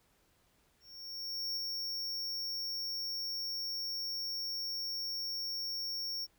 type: tone with ADSR envelope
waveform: square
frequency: 5500 Hz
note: F8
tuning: 27 cents flat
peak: -34 dBFS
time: 0.8-6.27 s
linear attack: 770 ms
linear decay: 4 ms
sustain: -2 dB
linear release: 34 ms
effects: pink hiss -71 dBFS RMS until 6.38 s